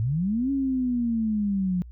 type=linear two-way sweep; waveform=sine; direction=up then down; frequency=102.6 to 277.6 to 176 Hz; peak=-22 dBFS; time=0-1.82 s; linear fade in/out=0 ms; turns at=0.51 s; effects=added 60 Hz sine -40 dBFS peak until 1.91 s